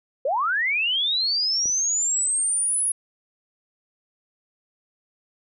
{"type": "linear sweep", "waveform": "sine", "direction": "up", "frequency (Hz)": [493.9, 10548], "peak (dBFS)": -20, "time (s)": [0.25, 2.92], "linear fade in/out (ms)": 5}
{"type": "clicks", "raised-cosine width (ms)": 2, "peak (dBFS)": [-27, -36], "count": 2, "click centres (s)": [1.657, 1.696]}
{"effects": []}